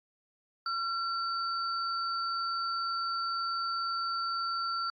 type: tone pair together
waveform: sine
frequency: 1362 / 4581 Hz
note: F6 / D8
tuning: -44 / -44 cents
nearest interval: octave + major sixth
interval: 2100 cents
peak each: -31 / -37 dBFS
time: 0.66-4.9 s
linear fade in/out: 2 ms
effects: AAC 48 kbps